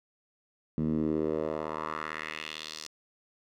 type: tone with band-pass filter sweep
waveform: 10% pulse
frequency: 77.78 Hz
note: D#2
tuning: in tune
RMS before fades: -33 dBFS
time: 0.78-2.87 s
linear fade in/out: 0 ms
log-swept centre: 190 to 5500 Hz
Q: 2.2
effects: none